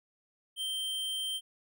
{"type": "tone", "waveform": "square", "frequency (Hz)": 3136, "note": "G7", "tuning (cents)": 0, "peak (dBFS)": -33, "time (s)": [0.56, 1.41], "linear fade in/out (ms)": 50, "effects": []}